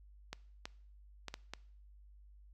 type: clicks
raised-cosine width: 0.2 ms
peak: -24 dBFS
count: 5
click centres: 0.33 / 0.655 / 1.283 / 1.341 / 1.536 s
effects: noise-tail reverb RT60 0.6 s tail -22 dB re dry + added 50 Hz sine -56 dBFS peak until 2.53 s